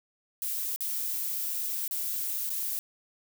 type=noise with dropouts; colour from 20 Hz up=violet; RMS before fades=-32 dBFS; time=0.42-2.79 s; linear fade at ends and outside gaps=0 ms; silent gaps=0.761-0.807 / 1.878-1.911 / 2.495-2.502 s; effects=none